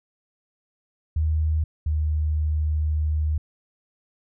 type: tone pair in turn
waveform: sine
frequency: 78.1 / 76.71 Hz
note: D#2 / D#2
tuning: +7 / -24 cents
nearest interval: unison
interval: 31 cents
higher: first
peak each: -19 / -20 dBFS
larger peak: first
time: 1.16-1.64 / 1.86-3.38 s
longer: second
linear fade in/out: 5 ms
effects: none